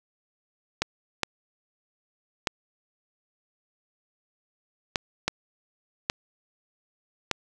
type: clicks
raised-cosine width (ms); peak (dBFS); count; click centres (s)
0.2; -6; 7; 0.82 / 1.233 / 2.472 / 4.958 / 5.28 / 6.099 / 7.313
effects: none